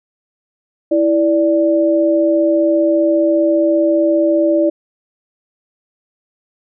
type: tone pair together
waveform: sine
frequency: 328.9 / 586 Hz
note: E4 / D5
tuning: -4 / -4 cents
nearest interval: minor seventh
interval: 1000 cents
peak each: -13 dBFS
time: 0.91-4.7 s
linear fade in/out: 10 ms
effects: none